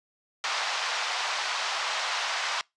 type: band-pass noise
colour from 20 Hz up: pink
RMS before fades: -30 dBFS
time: 0.44-2.61 s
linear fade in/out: 0 ms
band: 770 to 5700 Hz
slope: 24 dB/octave
effects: noise-tail reverb RT60 0.2 s tail -25 dB re dry + resampled to 22050 Hz